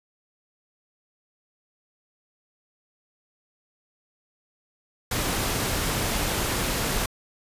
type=noise; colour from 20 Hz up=pink; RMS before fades=-26 dBFS; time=5.11-7.06 s; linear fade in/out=5 ms; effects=resampled to 32000 Hz